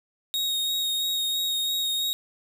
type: tone with vibrato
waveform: 40% pulse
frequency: 3750 Hz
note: A#7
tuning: 10 cents sharp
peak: -23 dBFS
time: 0.34-2.13 s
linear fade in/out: 0 ms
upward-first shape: sine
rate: 3 Hz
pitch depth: 14 cents each way
effects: 9-bit